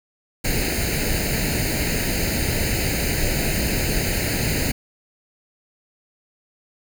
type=noise with comb filter; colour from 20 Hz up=pink; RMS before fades=-22 dBFS; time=0.44-4.72 s; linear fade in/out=10 ms; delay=0.44 ms; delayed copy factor=+0.85; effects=none